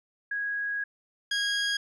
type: tone pair in turn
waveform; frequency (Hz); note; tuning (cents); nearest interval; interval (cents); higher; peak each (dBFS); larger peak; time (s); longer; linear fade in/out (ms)
sine / 20% pulse; 1653 / 1640.6; G#6 / G#6; -9 / -22; unison; 13; first; -28 / -21; second; 0.31-0.84 / 1.31-1.77; first; 5
effects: resampled to 22050 Hz